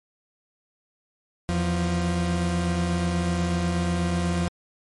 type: tone pair together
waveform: 40% pulse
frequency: 83.22 / 174.61 Hz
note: E2 / F3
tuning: +17 / 0 cents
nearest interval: octave + minor second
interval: 1283 cents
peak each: -26 / -23 dBFS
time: 1.49-4.48 s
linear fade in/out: 0 ms
effects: MP3 48 kbps